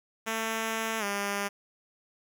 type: tone with pitch glide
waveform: 5% pulse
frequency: 223.4 to 201.3 Hz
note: A3 to G3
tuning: +27 to +46 cents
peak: -18 dBFS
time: 0.26-1.49 s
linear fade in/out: 20 ms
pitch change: -181 cents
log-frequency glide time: 0.99-1.04 s
effects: none